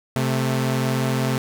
sawtooth tone pair together, 130.9 / 220 Hz, C3 / A3, +1 / 0 cents, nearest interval major sixth, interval 899 cents, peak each -17 / -21 dBFS, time 0.16-1.38 s, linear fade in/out 0 ms, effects none

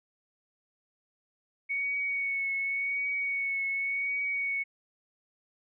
sine tone with vibrato, 2225 Hz, C#7, 6 cents sharp, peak -28 dBFS, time 1.69-4.64 s, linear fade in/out 20 ms, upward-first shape triangle, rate 0.89 Hz, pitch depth 27 cents each way, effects none

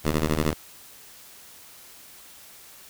10% pulse ring-modulated tone, 77.78 Hz, D#2, in tune, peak -11 dBFS, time 0.04-0.54 s, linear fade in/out 10 ms, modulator 71.4 Hz, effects white hiss -48 dBFS RMS until 2.89 s

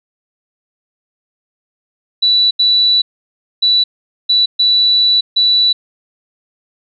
sine tone bursts at uneven times, 3953 Hz, B7, 1 cent sharp, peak -8 dBFS, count 6, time 2.22-2.51 / 2.59-3.02 / 3.62-3.84 / 4.29-4.46 / 4.59-5.21 / 5.36-5.73 s, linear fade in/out 10 ms, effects none

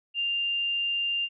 sine tone, 2794 Hz, F7, in tune, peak -25 dBFS, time 0.14-1.29 s, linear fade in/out 50 ms, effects none

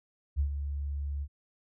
sine tone with ADSR envelope, 71.2 Hz, C#2, 47 cents sharp, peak -23 dBFS, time 0.36-1.28 s, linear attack 36 ms, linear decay 92 ms, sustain -8 dB, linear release 58 ms, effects none

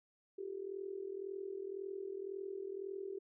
sine tone with amplitude modulation, 390 Hz, G4, 9 cents flat, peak -37 dBFS, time 0.38-3.19 s, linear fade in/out 10 ms, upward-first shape sine, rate 41.9 Hz, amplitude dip 80%, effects none

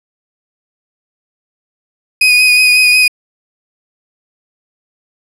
35% pulse tone with vibrato, 2489 Hz, D#7, in tune, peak -4 dBFS, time 2.21-3.08 s, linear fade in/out 5 ms, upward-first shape sine, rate 5.5 Hz, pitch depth 19 cents each way, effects low-pass 12000 Hz 12 dB/octave

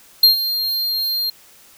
square tone with ADSR envelope, 4199 Hz, C8, 5 cents sharp, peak -6 dBFS, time 0.23-1.3 s, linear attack 5 ms, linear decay 120 ms, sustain -13 dB, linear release 5 ms, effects white hiss -48 dBFS RMS until 1.77 s

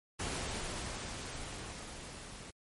pink noise with level ramp, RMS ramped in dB -37 to -49 dBFS, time 0.19-2.51 s, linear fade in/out 10 ms, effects MP3 48 kbps

